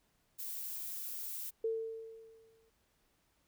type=noise; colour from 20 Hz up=violet; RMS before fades=-42 dBFS; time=0.38-1.51 s; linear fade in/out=20 ms
type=tone with exponential decay; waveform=sine; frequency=449 Hz; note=A4; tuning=35 cents sharp; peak=-30 dBFS; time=1.64-2.7 s; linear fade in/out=5 ms; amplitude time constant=230 ms
effects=pink hiss -75 dBFS RMS until 3.47 s